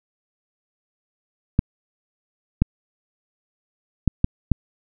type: clicks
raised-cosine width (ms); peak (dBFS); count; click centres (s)
5; -3; 5; 1.591 / 2.62 / 4.077 / 4.244 / 4.517
effects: none